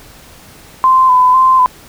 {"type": "tone with vibrato", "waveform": "sine", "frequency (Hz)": 1023, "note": "C6", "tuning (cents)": -39, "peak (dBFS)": -5, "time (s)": [0.84, 1.66], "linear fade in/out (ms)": 0, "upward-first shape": "square", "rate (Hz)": 2, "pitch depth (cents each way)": 28, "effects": ["pink hiss -39 dBFS RMS until 1.88 s"]}